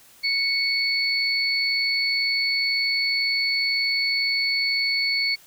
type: tone pair together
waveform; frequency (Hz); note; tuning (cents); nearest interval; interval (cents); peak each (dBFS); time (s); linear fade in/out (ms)
sine; 2217 / 4439; C#7 / C#8; 0 / +2; octave; 1202; -23; 0.23-5.36; 20
effects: white hiss -52 dBFS RMS until 5.46 s